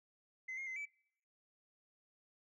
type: tone with pitch steps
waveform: sine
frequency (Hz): 2051 / 2137 / 2059 / 2305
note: C7 / C7 / C7 / D7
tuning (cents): -35 / +36 / -28 / -33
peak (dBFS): -39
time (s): 0.48-0.856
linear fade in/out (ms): 10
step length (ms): 94
effects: noise-tail reverb RT60 0.7 s tail -24 dB re dry + tanh soft clip ceiling -39 dBFS